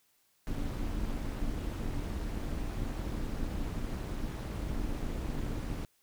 brown noise with amplitude modulation, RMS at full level -32 dBFS, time 0.47-5.85 s, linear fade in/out 0 ms, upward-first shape sine, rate 260 Hz, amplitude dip 65%, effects white hiss -71 dBFS RMS until 6.02 s

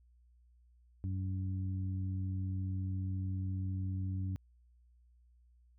harmonic tone, 94.5 Hz, F#2, 37 cents sharp, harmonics 1 / 2 / 3, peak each -34 / -44 / -47 dBFS, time 1.04-4.36 s, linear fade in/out 0 ms, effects added 60 Hz sine -62 dBFS peak until 5.78 s

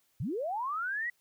sine linear sweep, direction up, 92.5 to 1975.5 Hz, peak -31 dBFS, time 0.2-1.1 s, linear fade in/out 5 ms, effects white hiss -72 dBFS RMS until 1.2 s

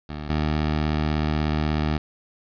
15% pulse tone pair in turn, 75.3 / 76.44 Hz, D2 / D#2, +44 / -30 cents, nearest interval unison, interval 26 cents, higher second, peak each -24 / -15 dBFS, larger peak second, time 0.09-0.29 / 0.29-1.98 s, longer second, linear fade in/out 5 ms, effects resampled to 11025 Hz + 8-bit

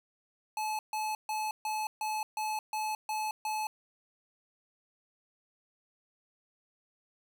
square tone bursts, 861 Hz, A5, 38 cents flat, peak -32 dBFS, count 9, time 0.57-3.67 s, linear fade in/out 2 ms, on 220 ms, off 140 ms, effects none

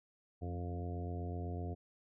harmonic tone with a mistuned harmonic, 87.9 Hz, F2, 12 cents sharp, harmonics 1 / 2 / 3 / 4 / 5 / 6 / 7 / 8, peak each -39 / -47 / -48 / -50 / -50 / -56 / -56 / -50 dBFS, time 0.41-1.75 s, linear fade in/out 20 ms, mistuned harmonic 2, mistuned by -43 cents, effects none

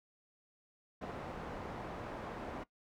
white low-pass noise, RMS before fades -44 dBFS, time 1.01-2.64 s, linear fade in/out 10 ms, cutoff 830 Hz, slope 12 dB/octave, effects noise-tail reverb RT60 0.1 s tail -19 dB re dry

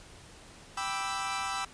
sawtooth chord, E minor seventh, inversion first, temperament equal, 784 / 987.8 / 1174.7 / 1318.5 Hz, G5 / B5 / D6 / E6, 0 / 0 / 0 / 0 cents, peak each -33 / -34 / -36 / -32 dBFS, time 0.77-1.65 s, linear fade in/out 5 ms, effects pink hiss -52 dBFS RMS until 1.73 s + resampled to 22050 Hz

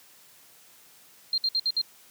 sine tone bursts, 4186 Hz, C8, in tune, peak -22 dBFS, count 5, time 1.33-1.815 s, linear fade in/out 2 ms, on 49 ms, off 60 ms, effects white hiss -55 dBFS RMS until 2.1 s + high-pass 100 Hz 12 dB/octave

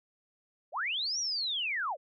sine linear two-way sweep, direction up then down, 480 to 5860 to 480 Hz, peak -30 dBFS, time 0.72-1.97 s, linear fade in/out 50 ms, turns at 1.19 s, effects none

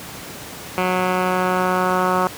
10% pulse tone with low-pass filter sweep, 183.4 Hz, F#3, 15 cents flat, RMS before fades -19 dBFS, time 0.78-2.27 s, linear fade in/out 0 ms, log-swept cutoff 2100 to 1300 Hz, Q 2.9, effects pink hiss -34 dBFS RMS until 2.37 s + high-pass 100 Hz 12 dB/octave

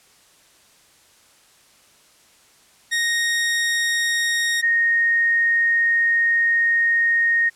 sawtooth / sine tone pair in turn, 1864.7 / 1857.4 Hz, A#6 / A#6, 0 / -7 cents, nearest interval unison, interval 7 cents, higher first, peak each -15 dBFS, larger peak neither, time 2.91-4.62 / 4.62-7.5 s, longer second, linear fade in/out 20 ms, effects white hiss -54 dBFS RMS until 7.55 s + low-pass 10000 Hz 12 dB/octave

